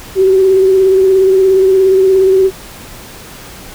sine tone with vibrato, 380.9 Hz, G4, 50 cents flat, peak -5 dBFS, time 0.15-2.51 s, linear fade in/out 50 ms, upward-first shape sine, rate 17 Hz, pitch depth 29 cents each way, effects pink hiss -32 dBFS RMS until 3.74 s

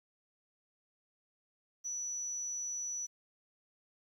sine tone, 5920 Hz, F#8, in tune, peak -36 dBFS, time 1.84-3.07 s, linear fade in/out 20 ms, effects 11-bit

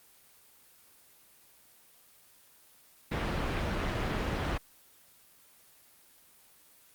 pink low-pass noise, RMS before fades -32 dBFS, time 3.11-4.58 s, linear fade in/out 10 ms, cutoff 2800 Hz, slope 12 dB/octave, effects white hiss -60 dBFS RMS until 6.94 s + Opus 24 kbps

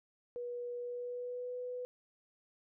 sine tone with pitch glide, 484.8 to 496.4 Hz, B4 to B4, -32 to +9 cents, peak -38 dBFS, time 0.36-1.85 s, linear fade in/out 0 ms, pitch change +41 cents, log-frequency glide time 0.77-1.56 s, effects none

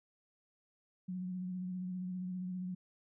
sine tone with vibrato, 182.8 Hz, F#3, 21 cents flat, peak -37 dBFS, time 1.08-2.75 s, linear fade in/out 10 ms, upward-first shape sine, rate 15 Hz, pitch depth 29 cents each way, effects none

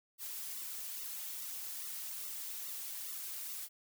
blue noise with flanger, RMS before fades -43 dBFS, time 0.18-3.69 s, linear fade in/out 50 ms, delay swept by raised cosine 1.2 to 4.3 ms, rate 2.4 Hz, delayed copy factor -0.9, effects none

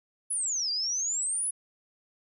sine exponential two-way sweep, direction down then up, 10510 to 4699 to 10510 Hz, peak -27 dBFS, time 0.3-1.51 s, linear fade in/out 10 ms, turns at 0.71 s, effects none

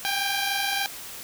10% pulse tone pair together, 786.5 / 810 Hz, G5 / G#5, +6 / -43 cents, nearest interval minor second, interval 51 cents, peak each -18 / -21 dBFS, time 0.05-0.86 s, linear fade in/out 0 ms, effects white hiss -39 dBFS RMS until 1.23 s

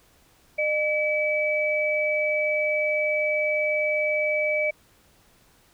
sine tone pair together, 607.6 / 2294 Hz, D#5 / D7, -41 / -41 cents, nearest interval octave + major seventh, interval 2300 cents, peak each -24 dBFS, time 0.58-4.71 s, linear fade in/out 10 ms, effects pink hiss -59 dBFS RMS until 5.73 s

